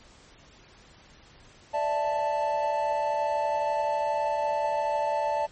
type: chord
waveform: triangle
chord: D suspended second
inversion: none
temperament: equal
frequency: 587.3 / 659.3 / 880 Hz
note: D5 / E5 / A5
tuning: 0 / 0 / 0 cents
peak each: -27 / -30 / -25 dBFS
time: 1.73-5.47 s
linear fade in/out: 20 ms
effects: pink hiss -54 dBFS RMS until 5.51 s + MP3 32 kbps